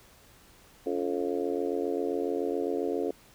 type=harmonic tone with a mistuned harmonic; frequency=87.31 Hz; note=F2; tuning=in tune; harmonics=3 / 4 / 5 / 6 / 7 / 8; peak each=-34 / -33 / -31 / -36 / -42 / -41 dBFS; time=0.86-3.11 s; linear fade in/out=5 ms; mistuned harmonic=3; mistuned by=+120 cents; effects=pink hiss -57 dBFS RMS until 3.34 s